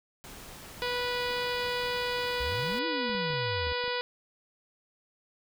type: noise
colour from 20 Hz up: pink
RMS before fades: -46 dBFS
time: 0.24-2.79 s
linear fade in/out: 0 ms
type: harmonic tone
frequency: 490.7 Hz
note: B4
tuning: 11 cents flat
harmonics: 1 / 2 / 3 / 4 / 5 / 6 / 7 / 8 / 9 / 10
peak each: -33 / -36 / -38 / -39 / -40 / -41 / -41 / -42 / -43 / -43 dBFS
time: 0.82-4.01 s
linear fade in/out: 0 ms
type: exponential two-way sweep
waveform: sine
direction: up then down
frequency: 57.8 to 340 to 71.1 Hz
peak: -34 dBFS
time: 2.4-3.73 s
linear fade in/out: 5 ms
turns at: 2.86 s
type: clicks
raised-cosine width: 3 ms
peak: -36 dBFS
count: 8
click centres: 3.096 / 3.15 / 3.305 / 3.336 / 3.67 / 3.718 / 3.84 / 3.879 s
effects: none